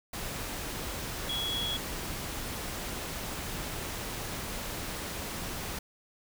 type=tone in noise; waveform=sine; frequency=3344 Hz; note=G#7; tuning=11 cents sharp; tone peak=-31 dBFS; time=1.29-1.77 s; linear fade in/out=5 ms; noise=pink; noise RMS=-37 dBFS; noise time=0.13-5.79 s; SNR=+3 dB; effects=none